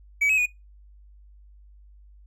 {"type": "tone with pitch steps", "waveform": "triangle", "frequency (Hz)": [2279, 2559, 2463], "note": ["C#7", "D#7", "D#7"], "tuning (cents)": [47, 48, -18], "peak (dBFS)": -17, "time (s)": [0.21, 0.462], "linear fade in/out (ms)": 10, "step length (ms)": 84, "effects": ["noise-tail reverb RT60 0.2 s tail -21 dB re dry", "added 50 Hz sine -48 dBFS peak until 2.26 s"]}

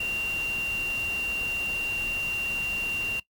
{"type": "tone in noise", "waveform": "sine", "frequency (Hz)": 2765, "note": "F7", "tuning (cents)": -18, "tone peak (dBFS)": -26, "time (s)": [0, 3.2], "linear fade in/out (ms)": 5, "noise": "pink", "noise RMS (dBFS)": -40, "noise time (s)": [0, 3.2], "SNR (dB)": 11, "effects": ["noise-tail reverb RT60 0.1 s tail -19 dB re dry"]}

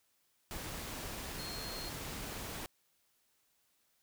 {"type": "tone in noise", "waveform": "sine", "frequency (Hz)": 4248, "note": "C8", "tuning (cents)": 25, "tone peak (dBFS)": -45, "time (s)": [1.39, 1.89], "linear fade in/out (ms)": 0, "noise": "pink", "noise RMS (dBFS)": -43, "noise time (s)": [0.51, 2.66], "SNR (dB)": -5, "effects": ["white hiss -75 dBFS RMS until 4.02 s"]}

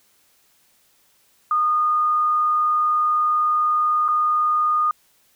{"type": "tone with dropouts", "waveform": "sine", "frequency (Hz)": 1226, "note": "D#6", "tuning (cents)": -26, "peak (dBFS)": -16, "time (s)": [1.51, 4.91], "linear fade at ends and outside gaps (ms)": 2, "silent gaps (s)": [4.081, 4.086], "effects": ["white hiss -60 dBFS RMS until 5.35 s"]}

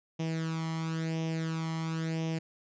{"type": "tone with flanger", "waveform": "sawtooth", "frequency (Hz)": 162, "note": "E3", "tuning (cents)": -30, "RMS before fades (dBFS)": -33, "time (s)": [0.19, 2.39], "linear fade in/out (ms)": 10, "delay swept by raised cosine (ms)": [0.34, 0.97], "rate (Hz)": 0.97, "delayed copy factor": 0.7, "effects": ["resampled to 16000 Hz"]}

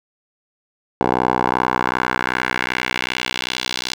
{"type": "tone with band-pass filter sweep", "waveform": "10% pulse", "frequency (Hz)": 62.6, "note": "B1", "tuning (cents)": 24, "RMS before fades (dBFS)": -21, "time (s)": [1.01, 3.94], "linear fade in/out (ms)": 0, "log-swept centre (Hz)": [680, 4400], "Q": 1.7, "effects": []}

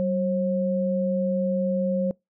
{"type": "tone pair together", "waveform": "sine", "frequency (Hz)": [190.36, 538], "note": ["F#3", "C5"], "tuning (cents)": [49, 48], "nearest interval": "octave + tritone", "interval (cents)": 1799, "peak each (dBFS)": -24, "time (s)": [0, 2.11], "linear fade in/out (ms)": 0, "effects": ["noise-tail reverb RT60 0.2 s tail -26 dB re dry"]}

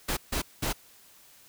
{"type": "noise bursts at uneven times", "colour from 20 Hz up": "pink", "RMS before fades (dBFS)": -29, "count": 3, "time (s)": [[0.08, 0.17], [0.32, 0.42], [0.62, 0.73]], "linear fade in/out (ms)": 10, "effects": ["white hiss -56 dBFS RMS until 1.48 s"]}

